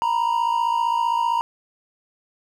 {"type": "tone pair together", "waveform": "triangle", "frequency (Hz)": [932.4, 987.8], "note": ["A#5", "B5"], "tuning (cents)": [0, 0], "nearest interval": "minor second", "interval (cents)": 100, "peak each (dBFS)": [-18, -22], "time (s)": [0.02, 1.41], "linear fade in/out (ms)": 0, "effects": []}